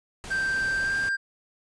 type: noise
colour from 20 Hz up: pink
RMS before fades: -39 dBFS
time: 0.24-1.09 s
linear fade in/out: 0 ms
type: tone with pitch glide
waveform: triangle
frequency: 1568 to 1589.9 Hz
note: G6 to G6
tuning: 0 to +24 cents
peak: -22 dBFS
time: 0.3-1.17 s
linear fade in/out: 20 ms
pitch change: +24 cents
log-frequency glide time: 0.76-0.95 s
effects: resampled to 22050 Hz